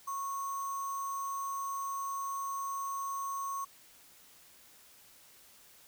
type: tone with sample-and-hold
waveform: sine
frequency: 1100 Hz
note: C#6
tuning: 14 cents flat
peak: -34 dBFS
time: 0.07-3.65 s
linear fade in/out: 10 ms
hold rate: 7350 Hz
effects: white hiss -59 dBFS RMS until 5.87 s